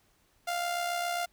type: tone with amplitude modulation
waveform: sawtooth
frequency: 698.5 Hz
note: F5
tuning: in tune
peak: -24 dBFS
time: 0.47-1.26 s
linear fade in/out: 10 ms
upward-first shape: sine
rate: 67.4 Hz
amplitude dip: 45%
effects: pink hiss -68 dBFS RMS until 1.32 s